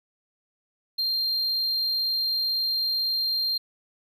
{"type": "tone", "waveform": "triangle", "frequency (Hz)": 4186, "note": "C8", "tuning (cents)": 0, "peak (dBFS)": -22, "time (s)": [0.98, 3.58], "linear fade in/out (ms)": 10, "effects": []}